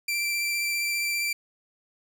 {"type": "tone with vibrato", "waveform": "sawtooth", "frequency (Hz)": 2349, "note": "D7", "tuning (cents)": 0, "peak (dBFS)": -22, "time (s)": [0.08, 1.33], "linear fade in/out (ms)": 5, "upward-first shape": "square", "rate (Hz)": 15, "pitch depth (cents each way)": 11, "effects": []}